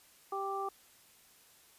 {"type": "harmonic tone", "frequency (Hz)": 392, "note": "G4", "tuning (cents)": 0, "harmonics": [1, 2, 3], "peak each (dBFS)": [-39, -38, -38], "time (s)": [0.32, 0.69], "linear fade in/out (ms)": 5, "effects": ["white hiss -62 dBFS RMS until 1.78 s", "resampled to 32000 Hz"]}